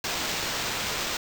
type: noise with sample-and-hold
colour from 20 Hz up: white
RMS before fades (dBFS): -30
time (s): 0.04-1.17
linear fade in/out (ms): 2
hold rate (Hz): 11025
effects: none